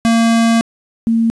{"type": "tone pair in turn", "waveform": ["square", "sine"], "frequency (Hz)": [229.1, 227.9], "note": ["A#3", "A#3"], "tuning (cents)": [-30, -39], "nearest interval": "unison", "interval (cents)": 9, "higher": "first", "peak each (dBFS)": -10, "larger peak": "neither", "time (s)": [[0.05, 0.61], [1.07, 1.3]], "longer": "first", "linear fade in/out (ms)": 0, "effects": ["resampled to 24000 Hz", "8-bit"]}